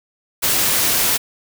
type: noise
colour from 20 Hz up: white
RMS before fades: -17 dBFS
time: 0.42-1.18 s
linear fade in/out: 20 ms
effects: none